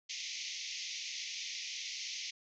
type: band-pass noise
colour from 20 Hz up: white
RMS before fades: -42 dBFS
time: 0.09-2.31 s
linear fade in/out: 10 ms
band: 2000 to 6500 Hz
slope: 96 dB/octave
effects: none